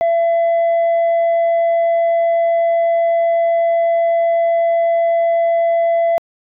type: tone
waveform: sine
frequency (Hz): 673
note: E5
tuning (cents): +36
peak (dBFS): -9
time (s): 0.01-6.18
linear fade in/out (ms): 0
effects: tanh soft clip ceiling -11 dBFS